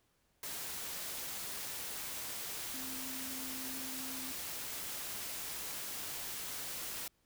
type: tone in noise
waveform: sine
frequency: 261.6 Hz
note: C4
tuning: in tune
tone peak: -47 dBFS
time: 2.74-4.32 s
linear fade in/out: 2 ms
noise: white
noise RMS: -42 dBFS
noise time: 0.43-7.08 s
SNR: -8 dB
effects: pink hiss -75 dBFS RMS until 7.25 s

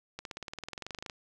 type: accelerating click train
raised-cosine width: 0.2 ms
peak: -22 dBFS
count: 20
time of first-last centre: 0.19-1.098 s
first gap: 62 ms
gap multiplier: 0.97
effects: none

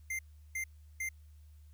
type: tone bursts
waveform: square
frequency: 2093 Hz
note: C7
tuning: in tune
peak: -35 dBFS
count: 3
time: 0.1-1.09 s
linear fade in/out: 5 ms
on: 90 ms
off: 360 ms
effects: added 75 Hz sine -53 dBFS peak until 1.73 s + white hiss -74 dBFS RMS until 1.73 s

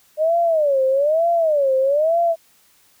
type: tone with vibrato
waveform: sine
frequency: 600 Hz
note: D5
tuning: 37 cents sharp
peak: -14 dBFS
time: 0.17-2.36 s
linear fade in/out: 50 ms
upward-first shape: sine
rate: 1.1 Hz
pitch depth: 230 cents each way
effects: white hiss -56 dBFS RMS until 3 s

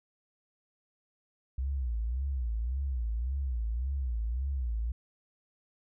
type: tone with vibrato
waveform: sine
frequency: 61.74 Hz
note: B1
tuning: in tune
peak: -29 dBFS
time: 1.58-4.92 s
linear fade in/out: 5 ms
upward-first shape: sine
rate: 1.8 Hz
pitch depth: 200 cents each way
effects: none

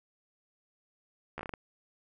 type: slowing click train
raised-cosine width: 0.5 ms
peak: -23 dBFS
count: 7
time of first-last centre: 1.38-1.538 s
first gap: 13 ms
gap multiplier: 1.28
effects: none

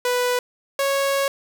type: tone pair in turn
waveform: sawtooth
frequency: 493.9 / 552.2 Hz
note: B4 / C#5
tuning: 0 / -7 cents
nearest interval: major second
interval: 193 cents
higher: second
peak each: -15 dBFS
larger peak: neither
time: 0.05-0.39 / 0.79-1.28 s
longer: second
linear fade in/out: 2 ms
effects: none

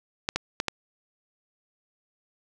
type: clicks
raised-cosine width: 0.2 ms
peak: -8 dBFS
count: 4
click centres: 0.289 / 0.36 / 0.601 / 0.683 s
effects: none

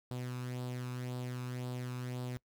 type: tone with flanger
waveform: sawtooth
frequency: 125 Hz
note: B2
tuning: 21 cents sharp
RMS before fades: -40 dBFS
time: 0.11-2.37 s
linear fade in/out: 0 ms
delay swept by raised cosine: 0.23 to 0.8 ms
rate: 1.9 Hz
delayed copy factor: +0.55
effects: noise-tail reverb RT60 0.1 s tail -22 dB re dry

